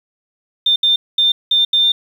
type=tone bursts at uneven times; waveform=sine; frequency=3598 Hz; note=A7; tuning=38 cents sharp; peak=-10 dBFS; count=5; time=0.66-0.76 / 0.83-0.96 / 1.18-1.32 / 1.51-1.65 / 1.73-1.92 s; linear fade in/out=5 ms; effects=7-bit